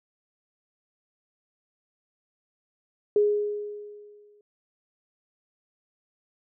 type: tone with exponential decay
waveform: sine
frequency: 415.3 Hz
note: G#4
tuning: in tune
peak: -16 dBFS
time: 3.16-4.41 s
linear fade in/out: 2 ms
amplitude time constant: 270 ms
effects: none